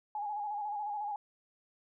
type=tone with vibrato; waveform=sine; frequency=831 Hz; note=G#5; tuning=1 cent sharp; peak=-34 dBFS; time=0.15-1.16 s; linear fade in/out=2 ms; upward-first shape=square; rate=14 Hz; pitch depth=39 cents each way; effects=none